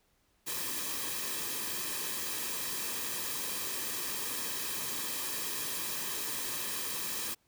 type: noise with comb filter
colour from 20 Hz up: white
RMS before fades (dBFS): -36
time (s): 0.46-7.35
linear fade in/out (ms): 20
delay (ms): 1.4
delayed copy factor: -0.6
effects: pink hiss -72 dBFS RMS until 7.47 s